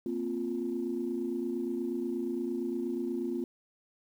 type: chord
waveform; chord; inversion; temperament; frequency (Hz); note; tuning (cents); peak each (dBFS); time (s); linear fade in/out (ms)
sine; Bb suspended second; none; equal; 233.1 / 261.6 / 349.2; Bb3 / C4 / F4; 0 / 0 / 0; -36 / -35 / -33; 0.06-3.44; 2
effects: tanh soft clip ceiling -22 dBFS + 10-bit

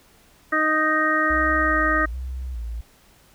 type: harmonic tone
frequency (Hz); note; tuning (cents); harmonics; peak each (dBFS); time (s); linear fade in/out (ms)
311.1; D#4; 0; 1 / 2 / 4 / 5 / 6; -26 / -27 / -22 / -26 / -22; 0.52-2.06; 10
type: tone with vibrato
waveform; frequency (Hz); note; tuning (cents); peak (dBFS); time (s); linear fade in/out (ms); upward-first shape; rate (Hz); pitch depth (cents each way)
sine; 60.5; B1; -35; -27; 1.3-2.81; 5; square; 1.2; 100
effects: pink hiss -55 dBFS RMS until 3.34 s

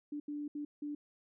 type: tone bursts at uneven times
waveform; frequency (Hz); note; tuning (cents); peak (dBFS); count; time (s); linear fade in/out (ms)
sine; 293.7; D4; 0; -37; 4; 0.12-0.2 / 0.28-0.48 / 0.55-0.65 / 0.82-0.95; 5
effects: none

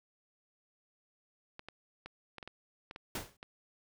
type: clicks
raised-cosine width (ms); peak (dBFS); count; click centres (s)
0.3; -29; 10; 1.594 / 1.686 / 2.06 / 2.383 / 2.428 / 2.476 / 2.911 / 2.961 / 3.161 / 3.429
type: noise with exponential decay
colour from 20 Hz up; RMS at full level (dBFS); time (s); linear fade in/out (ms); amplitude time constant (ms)
pink; -34; 3.15-3.37; 5; 47
effects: none

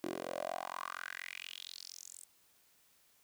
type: tone with high-pass filter sweep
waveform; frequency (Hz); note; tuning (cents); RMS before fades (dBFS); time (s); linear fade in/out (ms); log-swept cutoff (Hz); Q
10% pulse; 44.22; F1; +22; -44; 0.04-2.25; 0; 340 to 8800; 5
effects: white hiss -69 dBFS RMS until 3.23 s

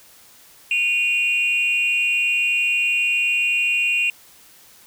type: tone pair together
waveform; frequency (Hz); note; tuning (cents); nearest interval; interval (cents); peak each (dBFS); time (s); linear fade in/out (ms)
sine; 2463 / 2770; D#7 / F7; -18 / -15; major second; 203; -18; 0.71-4.1; 2
effects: tanh soft clip ceiling -13 dBFS + white hiss -49 dBFS RMS until 4.86 s

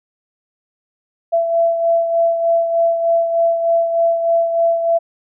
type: beating tone pair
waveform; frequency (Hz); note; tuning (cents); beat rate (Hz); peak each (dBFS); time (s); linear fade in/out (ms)
sine; 670 / 673.3; E5 / E5; +28 / +36; 3.3; -13 / -22; 1.32-4.99; 20
effects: none

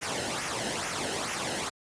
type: noise with flanger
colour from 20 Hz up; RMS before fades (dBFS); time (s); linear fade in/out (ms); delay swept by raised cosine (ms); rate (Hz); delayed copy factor
pink; -32; 0.01-1.7; 20; 0.23 to 0.88; 2.3; -0.6
effects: high-pass 100 Hz 12 dB/octave + resampled to 22050 Hz

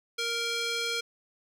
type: tone with band-pass filter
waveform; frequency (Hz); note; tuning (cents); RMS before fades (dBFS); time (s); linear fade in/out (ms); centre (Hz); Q
square; 466.2; A#4; 0; -31; 0.18-1.01; 10; 3800; 1.1
effects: 9-bit

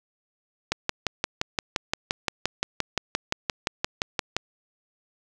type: click train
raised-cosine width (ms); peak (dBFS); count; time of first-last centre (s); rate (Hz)
0.2; -6; 22; 0.72-4.366; 5.76
effects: none

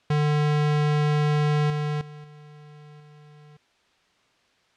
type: tone with level steps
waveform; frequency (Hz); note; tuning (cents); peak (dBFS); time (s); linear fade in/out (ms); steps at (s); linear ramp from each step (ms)
square; 149.2; D3; +28; -20 / -25 / -40 / -45 / -48; 0.1-3.57; 5; 1.7 / 2.01 / 2.24 / 3; 2
effects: white hiss -63 dBFS RMS until 4.76 s + low-pass 4000 Hz 12 dB/octave

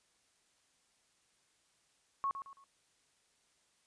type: tone with echo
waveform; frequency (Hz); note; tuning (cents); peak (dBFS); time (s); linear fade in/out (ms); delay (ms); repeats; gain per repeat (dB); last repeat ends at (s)
sine; 1100; C#6; -14; -31; 2.24-2.31; 0; 110; 3; -9; 2.64
effects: white hiss -73 dBFS RMS until 3.86 s + resampled to 22050 Hz

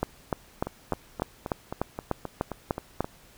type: two click trains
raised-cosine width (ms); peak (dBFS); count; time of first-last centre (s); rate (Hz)
1; -11 / -18; 11 / 10; 0.03-3.006 / 0.67-3.045; 3.36 / 3.79
effects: pink hiss -55 dBFS RMS until 3.37 s

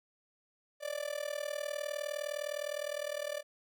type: tone with amplitude modulation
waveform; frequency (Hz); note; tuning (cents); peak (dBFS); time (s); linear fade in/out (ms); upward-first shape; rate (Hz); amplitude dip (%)
45% pulse; 587.3; D5; 0; -32; 0.8-3.43; 50; sine; 39.7; 90
effects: none

